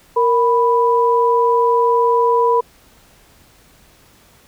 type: tone pair together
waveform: sine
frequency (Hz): 466.2 / 987.8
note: A#4 / B5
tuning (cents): 0 / 0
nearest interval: octave + minor second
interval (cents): 1300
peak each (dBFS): -14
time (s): 0.16-2.61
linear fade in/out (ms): 10
effects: pink hiss -50 dBFS RMS until 4.47 s